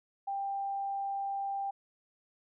sine tone, 791 Hz, G5, 15 cents sharp, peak -32 dBFS, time 0.27-1.71 s, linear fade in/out 10 ms, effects none

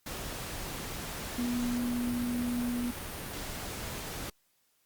sine tone in noise, 242.4 Hz, B3, 32 cents flat, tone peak -29 dBFS, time 1.38-2.91 s, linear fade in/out 5 ms, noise pink, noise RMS -39 dBFS, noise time 0.06-4.3 s, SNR +7 dB, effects white hiss -72 dBFS RMS until 4.85 s + Opus 48 kbps

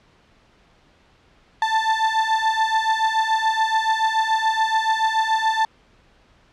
35% pulse beating tone pair, 880 / 887 Hz, A5 / A5, 0 / +14 cents, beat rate 7 Hz, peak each -20 / -18 dBFS, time 1.62-5.65 s, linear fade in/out 2 ms, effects pink hiss -56 dBFS RMS until 6.52 s + low-pass 4000 Hz 12 dB/octave

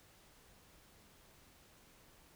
silence, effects pink hiss -64 dBFS RMS until 2.35 s

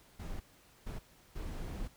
brown noise bursts at uneven times, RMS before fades -40 dBFS, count 3, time 0.19-0.4 / 0.86-0.99 / 1.35-1.88 s, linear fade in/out 10 ms, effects pink hiss -63 dBFS RMS until 1.96 s

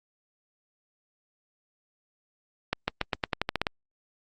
accelerating click train, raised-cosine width 0.3 ms, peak -9 dBFS, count 11, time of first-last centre 2.73-3.668 s, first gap 150 ms, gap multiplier 0.89, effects Opus 48 kbps

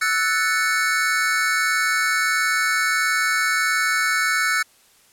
square chord, F# minor seventh, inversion third, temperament equal, 1318.5 / 1480 / 1760 / 2217 Hz, E6 / F#6 / A6 / C#7, 0 / 0 / 0 / 0 cents, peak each -26 / -23 / -25 / -25 dBFS, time 0.01-4.63 s, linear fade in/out 10 ms, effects white hiss -55 dBFS RMS until 5.12 s + low-pass 12000 Hz 12 dB/octave

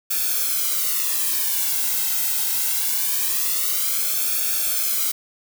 blue noise with flanger, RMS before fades -22 dBFS, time 0.1-5.12 s, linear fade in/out 10 ms, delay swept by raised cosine 1 to 1.73 ms, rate 0.23 Hz, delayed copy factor -1, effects none

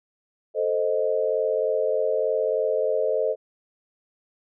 sine chord, A diminished, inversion none, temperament equal, 440 / 523.3 / 622.3 Hz, A4 / C5 / Eb5, 0 / 0 / 0 cents, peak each -25 dBFS, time 0.54-3.36 s, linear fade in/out 50 ms, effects none

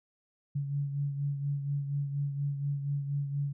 sine beating tone pair, 141.4 / 145.6 Hz, C#3 / D3, +35 / -15 cents, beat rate 4.2 Hz, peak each -30 / -39 dBFS, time 0.55-3.53 s, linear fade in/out 10 ms, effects none

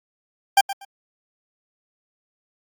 40% pulse tone with echo, 791 Hz, G5, 15 cents sharp, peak -10 dBFS, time 0.57-0.61 s, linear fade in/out 5 ms, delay 120 ms, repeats 2, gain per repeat -14 dB, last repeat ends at 0.85 s, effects Opus 48 kbps

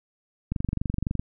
click train, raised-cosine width 5 ms, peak -14 dBFS, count 17, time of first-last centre 0.52-1.195 s, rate 23.7 Hz, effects none

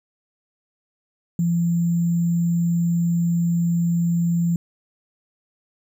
sine tone with sample-and-hold, 170.2 Hz, F3, 44 cents flat, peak -17 dBFS, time 1.39-4.56 s, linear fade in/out 2 ms, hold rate 7350 Hz, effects none

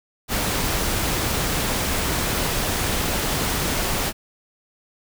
pink noise, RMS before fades -23 dBFS, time 0.28-4.13 s, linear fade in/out 50 ms, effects none

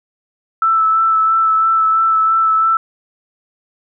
sine tone with vibrato, 1318.5 Hz, E6, in tune, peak -10 dBFS, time 0.62-2.77 s, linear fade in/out 2 ms, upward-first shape sine, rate 3 Hz, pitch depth 16 cents each way, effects none

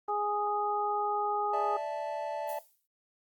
harmonic tone, 414.5 Hz, G#4, 3 cents flat, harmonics 1 / 2 / 3, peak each -35 / -30 / -34 dBFS, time 0.08-1.77 s, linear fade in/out 5 ms
triangle chord, D suspended second, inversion none, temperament equal with one note detuned, 587.3 / 659.3 / 873.9 Hz, D5 / E5 / A5, 0 / 0 / -12 cents, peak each -35 dBFS, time 1.53-2.59 s, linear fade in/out 5 ms
violet noise with exponential decay, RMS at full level -43 dBFS, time 2.49-2.87 s, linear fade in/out 1 ms, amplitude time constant 81 ms
effects noise-tail reverb RT60 0.2 s tail -21 dB re dry + Opus 24 kbps

